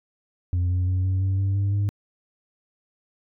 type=tone with pitch steps; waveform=sine; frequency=89 / 90.66 / 92.35 / 94.07 / 95.83 / 97.62 / 99.44 / 101.29 Hz; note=F2 / F#2 / F#2 / F#2 / G2 / G2 / G2 / G#2; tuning=+33 / -35 / -3 / +29 / -39 / -7 / +25 / -43 cents; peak=-17 dBFS; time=0.53-1.89 s; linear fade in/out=0 ms; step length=170 ms; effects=tanh soft clip ceiling -19 dBFS